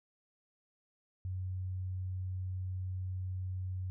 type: tone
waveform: sine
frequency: 92.7 Hz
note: F#2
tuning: 4 cents sharp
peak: -35 dBFS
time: 1.25-3.9 s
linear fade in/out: 0 ms
effects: none